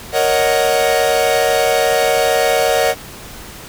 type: chord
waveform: 45% pulse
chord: D# minor seventh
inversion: second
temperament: equal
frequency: 466.2 / 554.4 / 622.3 / 740 Hz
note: A#4 / C#5 / D#5 / F#5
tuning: 0 / 0 / 0 / 0 cents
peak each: -18 dBFS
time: 0.12-2.95 s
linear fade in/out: 50 ms
effects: pink hiss -34 dBFS RMS until 3.68 s